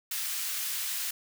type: high-pass noise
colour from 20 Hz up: white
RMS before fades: -33 dBFS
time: 0.11-1.11 s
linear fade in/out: 5 ms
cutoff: 1600 Hz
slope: 12 dB/octave
effects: none